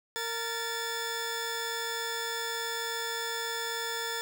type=tone pair together; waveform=15% pulse; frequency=461.1 / 1741 Hz; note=A#4 / A6; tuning=-19 / -19 cents; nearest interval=octave + major seventh; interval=2300 cents; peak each=-29 / -28 dBFS; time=0.16-4.21 s; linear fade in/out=0 ms; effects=none